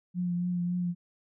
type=tone with vibrato; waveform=sine; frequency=176.8 Hz; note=F3; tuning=22 cents sharp; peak=-27 dBFS; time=0.14-0.95 s; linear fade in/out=50 ms; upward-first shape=triangle; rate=3.6 Hz; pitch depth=27 cents each way; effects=none